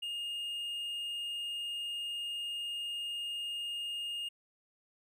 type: tone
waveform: triangle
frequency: 2838 Hz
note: F7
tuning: 27 cents sharp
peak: -34 dBFS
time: 0.02-4.29 s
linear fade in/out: 10 ms
effects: none